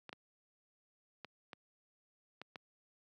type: clicks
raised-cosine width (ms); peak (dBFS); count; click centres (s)
0.3; -30; 6; 0.093 / 0.129 / 1.247 / 1.532 / 2.416 / 2.558
effects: high-pass 150 Hz 12 dB/octave